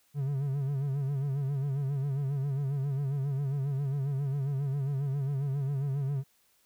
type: tone with vibrato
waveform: triangle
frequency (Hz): 138.59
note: C#3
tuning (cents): 0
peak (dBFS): -26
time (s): 0.14-6.24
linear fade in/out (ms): 50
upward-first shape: sine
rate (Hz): 7.4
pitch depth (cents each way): 82
effects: white hiss -68 dBFS RMS until 6.65 s